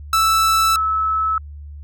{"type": "tone pair in turn", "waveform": ["45% pulse", "sine"], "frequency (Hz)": [1318.5, 1301.1], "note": ["E6", "E6"], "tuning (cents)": [0, -23], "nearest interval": "unison", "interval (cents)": 23, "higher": "first", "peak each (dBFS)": [-13, -16], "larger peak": "first", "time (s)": [[0.13, 0.76], [0.76, 1.38]], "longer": "first", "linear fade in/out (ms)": 2, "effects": ["added 73 Hz sine -32 dBFS peak until 1.83 s"]}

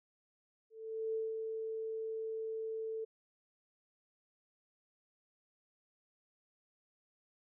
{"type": "tone with ADSR envelope", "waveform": "sine", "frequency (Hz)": 443.6, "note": "A4", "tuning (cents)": 14, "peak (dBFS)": -33, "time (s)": [0.7, 3.05], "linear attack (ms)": 440, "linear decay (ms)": 190, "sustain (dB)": -4, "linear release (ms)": 12, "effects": []}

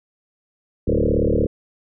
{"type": "tone with frequency modulation", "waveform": "sine", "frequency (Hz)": 270.3, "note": "C#4", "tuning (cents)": -44, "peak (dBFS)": -15, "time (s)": [0.87, 1.47], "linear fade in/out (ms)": 10, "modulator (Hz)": 36.9, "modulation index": 6.8, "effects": []}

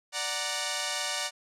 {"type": "chord", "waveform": "5% pulse", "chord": "D augmented", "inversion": "none", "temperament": "equal", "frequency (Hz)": [587.3, 740, 932.3], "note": ["D5", "F#5", "A#5"], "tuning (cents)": [0, 0, 0], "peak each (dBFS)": -22, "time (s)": [0.12, 1.31], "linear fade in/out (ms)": 50, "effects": ["low-pass 9000 Hz 12 dB/octave"]}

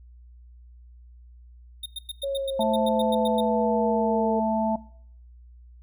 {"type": "tone bursts", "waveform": "square", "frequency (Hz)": 3679, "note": "A#7", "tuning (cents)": -24, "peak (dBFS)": -31, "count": 13, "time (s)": [1.83, 3.407], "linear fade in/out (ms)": 5, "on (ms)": 29, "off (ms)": 100}
{"type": "linear sweep", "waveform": "sine", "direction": "down", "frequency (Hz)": [554, 450], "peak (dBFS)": -25, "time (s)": [2.23, 4.4], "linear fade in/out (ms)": 10}
{"type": "harmonic tone", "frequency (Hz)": 220, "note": "A3", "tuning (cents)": 0, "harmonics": [1, 3, 4], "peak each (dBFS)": [-26, -25, -27], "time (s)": [2.59, 4.76], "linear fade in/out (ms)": 5}
{"effects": ["noise-tail reverb RT60 0.6 s tail -21 dB re dry", "added 60 Hz sine -46 dBFS peak until 5.82 s"]}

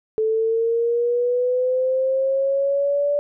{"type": "linear sweep", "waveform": "sine", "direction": "up", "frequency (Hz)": [435.6, 581], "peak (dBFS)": -17, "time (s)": [0.18, 3.19], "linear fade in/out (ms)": 0, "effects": []}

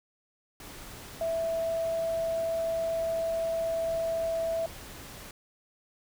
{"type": "tone in noise", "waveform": "sine", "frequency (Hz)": 659.3, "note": "E5", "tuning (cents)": 0, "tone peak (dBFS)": -27, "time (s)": [1.21, 4.66], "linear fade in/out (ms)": 2, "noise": "pink", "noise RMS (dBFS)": -45, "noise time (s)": [0.6, 5.31], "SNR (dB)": 15, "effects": []}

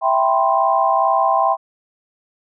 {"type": "chord", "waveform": "sine", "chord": "C major seventh", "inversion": "first", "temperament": "equal with one note detuned", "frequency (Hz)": [659.3, 784, 987.8, 1050.1], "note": ["E5", "G5", "B5", "C6"], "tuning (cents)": [0, 0, 0, 6], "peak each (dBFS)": [-19, -17, -22, -18], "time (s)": [0.01, 1.57], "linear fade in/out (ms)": 50, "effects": []}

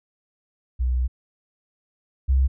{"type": "tone pair in turn", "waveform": "sine", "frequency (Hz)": [62.4, 66.11], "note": ["B1", "C2"], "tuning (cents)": [19, 19], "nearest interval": "minor second", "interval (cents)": 100, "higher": "second", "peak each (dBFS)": [-19, -15], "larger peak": "second", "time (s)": [[0.79, 1.08], [2.28, 2.48]], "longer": "first", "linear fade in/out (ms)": 20, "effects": []}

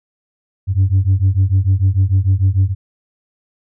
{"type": "beating tone pair", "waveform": "sine", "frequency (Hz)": [92.5, 99.2], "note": ["F#2", "G2"], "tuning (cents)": [0, 21], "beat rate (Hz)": 6.7, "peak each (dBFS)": -12, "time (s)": [0.67, 2.75], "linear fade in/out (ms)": 50, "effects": ["tanh soft clip ceiling -7 dBFS"]}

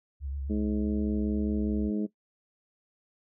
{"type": "tone with vibrato", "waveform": "sine", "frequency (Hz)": 69.3, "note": "C#2", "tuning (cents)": 0, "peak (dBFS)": -32, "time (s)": [0.2, 1.91], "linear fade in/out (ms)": 50, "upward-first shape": "square", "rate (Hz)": 7.7, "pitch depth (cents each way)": 42}
{"type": "harmonic tone", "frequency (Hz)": 105, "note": "G#2", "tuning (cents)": 19, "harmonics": [2, 3, 4, 5, 6], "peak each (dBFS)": [-28, -33, -37, -47, -48], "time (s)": [0.49, 2.07], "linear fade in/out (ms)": 20}
{"effects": ["noise-tail reverb RT60 0.1 s tail -18 dB re dry"]}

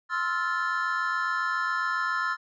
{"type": "chord", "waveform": "triangle", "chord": "F major seventh", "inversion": "second", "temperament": "just", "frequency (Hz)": [1047.7, 1309.6, 1396.9, 1746.1], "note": ["C6", "E6", "F6", "A6"], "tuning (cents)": [2, -12, 0, -14], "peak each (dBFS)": [-30, -29, -28, -29], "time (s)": [0.09, 2.37], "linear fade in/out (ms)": 50, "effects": ["tanh soft clip ceiling -13 dBFS", "resampled to 16000 Hz"]}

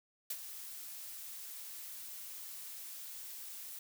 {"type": "noise with ADSR envelope", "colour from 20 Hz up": "blue", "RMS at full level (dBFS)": -37, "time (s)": [0.3, 3.79], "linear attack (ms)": 4, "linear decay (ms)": 53, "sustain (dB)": -10, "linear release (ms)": 4, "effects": []}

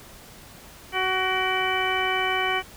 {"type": "harmonic tone with a mistuned harmonic", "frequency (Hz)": 374.6, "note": "F#4", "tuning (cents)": 21, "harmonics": [1, 2, 3, 4, 5, 6, 8], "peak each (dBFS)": [-30, -28, -30, -31, -31, -28, -30], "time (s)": [0.92, 2.63], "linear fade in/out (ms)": 50, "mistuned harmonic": 6, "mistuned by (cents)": 52, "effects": ["pink hiss -46 dBFS RMS until 2.76 s"]}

